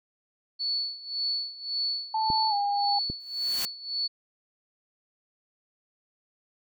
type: tone with tremolo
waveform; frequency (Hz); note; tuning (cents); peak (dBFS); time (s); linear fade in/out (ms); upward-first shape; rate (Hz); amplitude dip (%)
sine; 4437; C#8; +1; -25; 0.59-4.08; 20; sine; 1.8; 85
type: tone with pitch glide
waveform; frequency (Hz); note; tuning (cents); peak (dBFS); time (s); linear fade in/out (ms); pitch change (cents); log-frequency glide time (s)
sine; 880 to 811.6; A5 to G#5; 0 to -40; -24; 2.14-2.99; 5; -140; 2.49-2.54
type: clicks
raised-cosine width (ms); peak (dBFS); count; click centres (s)
3; -20; 2; 2.302 / 3.1
type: noise with exponential growth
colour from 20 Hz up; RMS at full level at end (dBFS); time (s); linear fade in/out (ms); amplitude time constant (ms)
white; -30; 3.2-3.65; 0; 96
effects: none